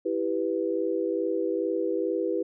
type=chord; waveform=sine; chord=E minor; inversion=none; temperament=equal; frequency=329.6 / 392 / 493.9 Hz; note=E4 / G4 / B4; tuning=0 / 0 / 0 cents; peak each=-29 dBFS; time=0.05-2.43 s; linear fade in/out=10 ms; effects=none